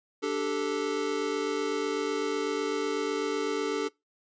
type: chord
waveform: square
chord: D suspended fourth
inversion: none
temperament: equal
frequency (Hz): 293.7 / 392 / 440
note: D4 / G4 / A4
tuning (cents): 0 / 0 / 0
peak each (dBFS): -34 / -34 / -31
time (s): 0.22-3.89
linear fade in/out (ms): 20
effects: noise-tail reverb RT60 0.2 s tail -23 dB re dry + resampled to 16000 Hz